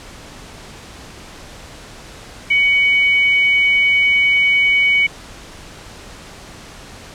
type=tone pair together; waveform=sine; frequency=2245 / 2991 Hz; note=C#7 / F#7; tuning=+21 / +18 cents; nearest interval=perfect fourth; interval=497 cents; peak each=-11 / -22 dBFS; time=2.5-5.07 s; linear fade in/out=10 ms; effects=pink hiss -37 dBFS RMS until 7.14 s + low-pass 8000 Hz 12 dB/octave